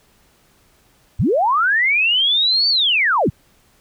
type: linear two-way sweep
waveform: sine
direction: up then down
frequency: 59.7 to 4597 to 59.7 Hz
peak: -13 dBFS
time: 1.19-3.3 s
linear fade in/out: 10 ms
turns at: 2.69 s
effects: pink hiss -56 dBFS RMS until 3.8 s